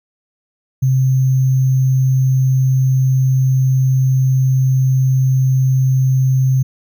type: tone with sample-and-hold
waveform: sine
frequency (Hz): 130.81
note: C3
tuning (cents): 0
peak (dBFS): -10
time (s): 0.82-6.63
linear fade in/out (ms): 10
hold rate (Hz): 6300
effects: none